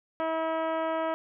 harmonic tone, 322.5 Hz, E4, 38 cents flat, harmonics 1 / 2 / 3 / 4 / 5 / 6 / 7 / 8 / 9 / 10, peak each -35 / -29 / -34 / -36 / -43 / -46 / -48 / -53 / -53 / -53 dBFS, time 0.2-1.14 s, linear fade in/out 0 ms, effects none

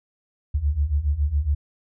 sine beating tone pair, 68.7 / 75.9 Hz, C#2 / D#2, -15 / -42 cents, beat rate 7.2 Hz, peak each -24 / -21 dBFS, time 0.54-1.55 s, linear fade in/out 10 ms, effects none

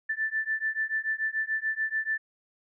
sine beating tone pair, 1760 / 1766.9 Hz, A6 / A6, 0 / +7 cents, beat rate 6.9 Hz, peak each -30 dBFS, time 0.09-2.18 s, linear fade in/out 10 ms, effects none

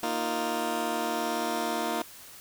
15% pulse chord, Bb suspended fourth, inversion none, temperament just, 233.1 / 310.8 / 349.6 Hz, Bb3 / Eb4 / F4, 0 / -2 / +2 cents, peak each -27 dBFS, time 0.03-2.02 s, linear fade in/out 2 ms, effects white hiss -48 dBFS RMS until 2.4 s

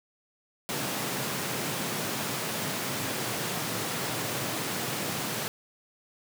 pink high-pass noise, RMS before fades -32 dBFS, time 0.69-5.48 s, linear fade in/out 0 ms, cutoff 110 Hz, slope 48 dB/octave, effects none

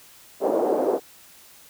white band-pass noise, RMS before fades -22 dBFS, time 0.4-1 s, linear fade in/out 50 ms, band 340 to 590 Hz, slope 24 dB/octave, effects white hiss -50 dBFS RMS until 1.69 s

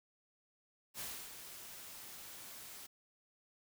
white noise with ADSR envelope, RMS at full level -43 dBFS, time 0.94-2.87 s, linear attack 58 ms, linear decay 290 ms, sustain -8 dB, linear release 13 ms, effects none

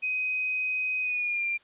sine tone with pitch glide, 2513 to 2382 Hz, D#7 to D7, +17 to +24 cents, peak -26 dBFS, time 0.02-1.58 s, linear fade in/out 20 ms, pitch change -93 cents, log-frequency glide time 1.01-1.46 s, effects white hiss -60 dBFS RMS until 1.63 s + resampled to 8000 Hz

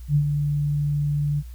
sine tone with ADSR envelope, 146.3 Hz, D3, 6 cents flat, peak -14 dBFS, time 0.08-1.43 s, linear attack 74 ms, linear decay 79 ms, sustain -6 dB, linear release 45 ms, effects added 60 Hz sine -35 dBFS peak until 1.54 s + white hiss -56 dBFS RMS until 1.54 s

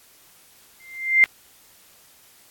sine tone with exponential growth, 2093 Hz, C7, in tune, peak -8 dBFS, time 0.8-1.24 s, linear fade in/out 0 ms, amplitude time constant 94 ms, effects white hiss -53 dBFS RMS until 2.5 s + AAC 64 kbps

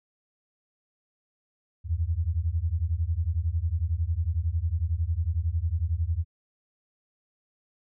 sine beating tone pair, 77.78 / 88.78 Hz, D#2 / F2, 0 / +29 cents, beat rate 11 Hz, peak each -27 dBFS, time 1.84-6.25 s, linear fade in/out 50 ms, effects none

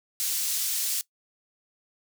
pink high-pass noise, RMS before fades -28 dBFS, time 0.2-1.01 s, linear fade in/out 0 ms, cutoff 5400 Hz, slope 12 dB/octave, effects noise-tail reverb RT60 0.1 s tail -20 dB re dry

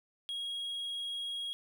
triangle tone, 3293 Hz, G#7, 15 cents flat, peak -34 dBFS, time 0.29-1.53 s, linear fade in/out 0 ms, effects none

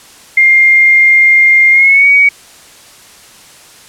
sine tone with pitch glide, 2114 to 2253 Hz, C7 to C#7, +17 to +28 cents, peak -3 dBFS, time 0.37-2.29 s, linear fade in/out 5 ms, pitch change +111 cents, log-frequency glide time 1.71-2.08 s, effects white hiss -38 dBFS RMS until 3.88 s + low-pass 10000 Hz 12 dB/octave

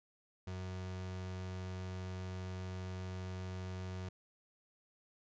35% pulse tone, 92.5 Hz, F#2, in tune, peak -39 dBFS, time 0.47-4.09 s, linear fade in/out 5 ms, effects resampled to 16000 Hz

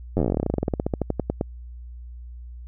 slowing click train, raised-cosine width 2 ms, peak -9 dBFS, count 30, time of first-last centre 0.17-1.411 s, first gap 10 ms, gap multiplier 1.09, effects added 60 Hz sine -36 dBFS peak until 2.67 s

